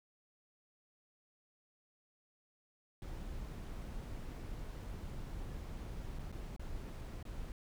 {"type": "noise with dropouts", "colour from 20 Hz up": "brown", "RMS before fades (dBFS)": -44, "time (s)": [3.02, 7.52], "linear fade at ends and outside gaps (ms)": 1, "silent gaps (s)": [[6.187, 6.192], [6.318, 6.325], [6.564, 6.595], [7.228, 7.252]], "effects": []}